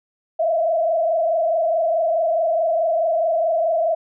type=tone with frequency modulation; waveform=sine; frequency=659.3 Hz; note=E5; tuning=in tune; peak=-16 dBFS; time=0.39-3.95 s; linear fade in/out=10 ms; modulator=24.7 Hz; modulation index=1.3; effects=none